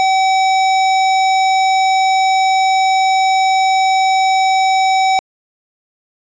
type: tone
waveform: square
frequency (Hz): 763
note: G5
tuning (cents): -47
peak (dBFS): -11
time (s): 0-5.19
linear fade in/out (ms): 0
effects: resampled to 16000 Hz